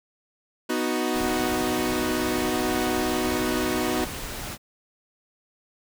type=chord; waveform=sawtooth; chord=B major; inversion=none; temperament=equal; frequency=246.9 / 311.1 / 370 Hz; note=B3 / D#4 / F#4; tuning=0 / 0 / 0 cents; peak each=-24 dBFS; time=0.69-4.05 s; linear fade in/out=10 ms
type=noise; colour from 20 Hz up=pink; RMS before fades=-34 dBFS; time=1.12-4.58 s; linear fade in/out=50 ms
effects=none